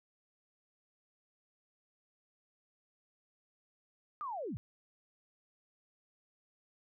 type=linear sweep; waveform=sine; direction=down; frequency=1244.5 to 78.9 Hz; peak=-37 dBFS; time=4.21-4.57 s; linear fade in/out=0 ms; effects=none